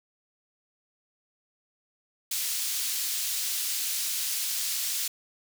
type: high-pass noise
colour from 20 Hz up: pink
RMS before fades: -30 dBFS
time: 2.31-5.08 s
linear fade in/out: 5 ms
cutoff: 4300 Hz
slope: 12 dB/octave
effects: none